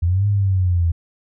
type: linear two-way sweep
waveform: sine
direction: up then down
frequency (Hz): 82.41 to 103.4 to 82.41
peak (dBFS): -14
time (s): 0.02-0.92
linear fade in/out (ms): 10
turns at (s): 0.27
effects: none